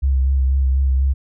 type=tone with vibrato; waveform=sine; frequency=66.7 Hz; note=C2; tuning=34 cents sharp; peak=-13 dBFS; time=0.02-1.14 s; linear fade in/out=20 ms; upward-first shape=sine; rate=4.1 Hz; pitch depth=33 cents each way; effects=none

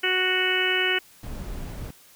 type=harmonic tone; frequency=370 Hz; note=F#4; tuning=in tune; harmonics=1 / 2 / 3 / 4 / 5 / 6 / 7 / 8; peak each=-28 / -36 / -38 / -28 / -28 / -28 / -30 / -26 dBFS; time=0.03-0.99 s; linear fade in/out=10 ms
type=noise; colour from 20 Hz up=brown; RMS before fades=-34 dBFS; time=1.23-1.91 s; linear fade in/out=5 ms
effects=white hiss -53 dBFS RMS until 2.15 s

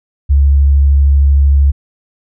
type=tone with vibrato; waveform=sine; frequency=70 Hz; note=C#2; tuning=18 cents sharp; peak=-5 dBFS; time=0.29-1.72 s; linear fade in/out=20 ms; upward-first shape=square; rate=13 Hz; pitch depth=10 cents each way; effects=none

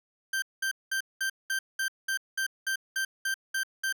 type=tone bursts; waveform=40% pulse; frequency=1568 Hz; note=G6; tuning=in tune; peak=-26 dBFS; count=13; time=0.33-3.926 s; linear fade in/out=5 ms; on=92 ms; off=200 ms; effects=none

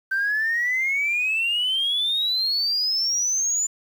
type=exponential sweep; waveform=sine; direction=up; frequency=1545 to 7100 Hz; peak=-19 dBFS; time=0.11-3.67 s; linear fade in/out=10 ms; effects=tanh soft clip ceiling -16 dBFS + 8-bit

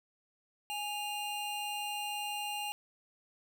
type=tone pair together; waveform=square; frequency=830 / 2792 Hz; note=G#5 / F7; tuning=-1 / -1 cents; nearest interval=octave + major sixth; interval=2100 cents; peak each=-39 / -39 dBFS; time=0.7-2.72 s; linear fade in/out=0 ms; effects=none

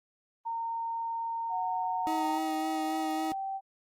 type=tone; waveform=sine; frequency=918 Hz; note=A#5; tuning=27 cents flat; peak=-31 dBFS; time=0.45-2.39 s; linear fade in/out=20 ms
type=tone with pitch glide; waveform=sine; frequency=740 to 776.3 Hz; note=F#5 to G5; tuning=0 to -17 cents; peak=-32 dBFS; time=1.49-3.61 s; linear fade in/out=50 ms; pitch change=+83 cents; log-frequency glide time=2.16-2.29 s
type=tone with vibrato; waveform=40% pulse; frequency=315.8 Hz; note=D#4; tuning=26 cents sharp; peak=-31 dBFS; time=2.07-3.32 s; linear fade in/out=0 ms; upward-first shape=sine; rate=3.6 Hz; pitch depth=15 cents each way
effects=Opus 24 kbps

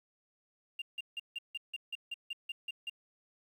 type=tone bursts; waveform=triangle; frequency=2794 Hz; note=F7; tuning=in tune; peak=-33 dBFS; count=12; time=0.79-2.898 s; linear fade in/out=5 ms; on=29 ms; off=160 ms; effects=tanh soft clip ceiling -32 dBFS + 11-bit

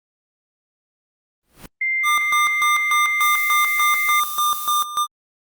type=noise with exponential growth; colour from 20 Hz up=pink; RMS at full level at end=-34 dBFS; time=1.43-1.66 s; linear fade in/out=2 ms; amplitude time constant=48 ms
type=tone; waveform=sine; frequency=2093 Hz; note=C7; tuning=in tune; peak=-18 dBFS; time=1.81-4.2 s; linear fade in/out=5 ms
type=tone with tremolo; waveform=square; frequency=1200 Hz; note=D6; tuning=37 cents sharp; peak=-17 dBFS; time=2.03-5.07 s; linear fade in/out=50 ms; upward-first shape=square; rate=3.4 Hz; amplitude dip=75%
type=noise; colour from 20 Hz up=violet; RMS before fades=-29 dBFS; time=3.2-4.84 s; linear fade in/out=10 ms
effects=Opus 32 kbps

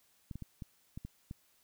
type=clicks; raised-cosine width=5 ms; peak=-30 dBFS; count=7; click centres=0.312 / 0.356 / 0.423 / 0.622 / 0.975 / 1.05 / 1.311 s; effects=white hiss -70 dBFS RMS until 1.63 s

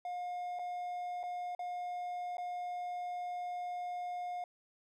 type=tone with dropouts; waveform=triangle; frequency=714 Hz; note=F5; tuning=38 cents sharp; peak=-35 dBFS; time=0.05-4.44 s; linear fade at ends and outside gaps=2 ms; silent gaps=0.589-0.593 / 1.231-1.236 / 1.55-1.592 / 2.37-2.381 s; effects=none

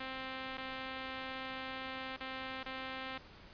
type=tone with dropouts; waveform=5% pulse; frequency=262.4 Hz; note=C4; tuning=5 cents sharp; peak=-29 dBFS; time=0-3.18 s; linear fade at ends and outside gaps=5 ms; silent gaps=0.573-0.579 / 2.165-2.205 / 2.632-2.659 s; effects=pink hiss -56 dBFS RMS until 3.53 s + resampled to 11025 Hz

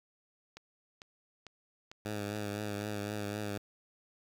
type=click train; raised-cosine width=0.2 ms; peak=-30 dBFS; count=6; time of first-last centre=0.57-2.812 s; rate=2.23 Hz
type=tone with vibrato; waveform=10% pulse; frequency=103.83 Hz; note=G#2; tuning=in tune; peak=-27 dBFS; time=2.05-3.58 s; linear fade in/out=5 ms; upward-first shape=triangle; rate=3.9 Hz; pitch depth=49 cents each way
effects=9-bit

